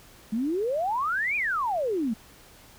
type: exponential two-way sweep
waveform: sine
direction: up then down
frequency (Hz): 207.7 to 2489 to 207.7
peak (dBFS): -24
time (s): 0.32-2.14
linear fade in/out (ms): 10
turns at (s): 1.36
effects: pink hiss -52 dBFS RMS until 2.78 s